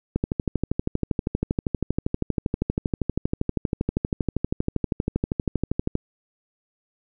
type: click train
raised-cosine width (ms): 3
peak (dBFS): -9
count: 74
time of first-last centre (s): 0.16-5.954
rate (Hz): 12.6
effects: none